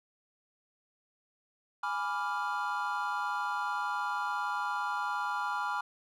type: chord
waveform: triangle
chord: G# diminished seventh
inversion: none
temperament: equal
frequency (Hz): 830.6 / 987.8 / 1174.7 / 1396.9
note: G#5 / B5 / D6 / F6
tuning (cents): 0 / 0 / 0 / 0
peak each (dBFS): -35 / -34 / -36 / -34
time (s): 1.83-5.81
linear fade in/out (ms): 5
effects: none